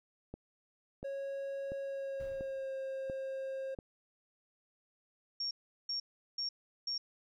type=click train; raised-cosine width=2 ms; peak=-30 dBFS; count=6; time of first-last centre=0.34-3.788 s; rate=1.45 Hz
type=tone with pitch glide; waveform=triangle; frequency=550 to 534.3 Hz; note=C#5 to C5; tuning=-14 to +36 cents; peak=-35 dBFS; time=1.04-3.75 s; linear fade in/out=10 ms; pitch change=-50 cents; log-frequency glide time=1.81-2.73 s
type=noise with exponential decay; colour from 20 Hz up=brown; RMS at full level=-47 dBFS; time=2.2-2.76 s; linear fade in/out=1 ms; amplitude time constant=120 ms
type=tone bursts; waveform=sine; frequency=5530 Hz; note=F8; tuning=18 cents flat; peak=-34 dBFS; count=4; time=5.4-6.98 s; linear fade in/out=5 ms; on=110 ms; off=380 ms
effects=none